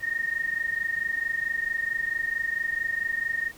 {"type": "tone pair together", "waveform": "sine", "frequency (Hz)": [1832.5, 1857], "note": ["A#6", "A#6"], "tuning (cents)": [-30, -7], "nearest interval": "unison", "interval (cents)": 23, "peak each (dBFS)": [-29, -28], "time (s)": [0, 3.52], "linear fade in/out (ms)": 50, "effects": ["pink hiss -50 dBFS RMS until 3.57 s"]}